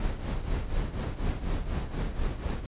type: noise with tremolo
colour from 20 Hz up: brown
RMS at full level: -27 dBFS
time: 0-2.66 s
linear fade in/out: 2 ms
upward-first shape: triangle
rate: 4.1 Hz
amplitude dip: 75%
effects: resampled to 8000 Hz